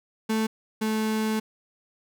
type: tone pair in turn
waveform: 35% pulse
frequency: 220 / 217.9 Hz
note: A3 / A3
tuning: 0 / -17 cents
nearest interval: unison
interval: 17 cents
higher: first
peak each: -21 / -22 dBFS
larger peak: first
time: 0.29-0.47 / 0.81-1.4 s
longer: second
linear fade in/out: 10 ms
effects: none